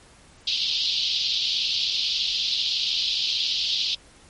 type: band-pass noise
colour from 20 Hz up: white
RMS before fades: -25 dBFS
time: 0.47-3.95 s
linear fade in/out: 5 ms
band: 3000 to 4700 Hz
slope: 48 dB/octave
effects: pink hiss -52 dBFS RMS until 4.29 s + MP3 48 kbps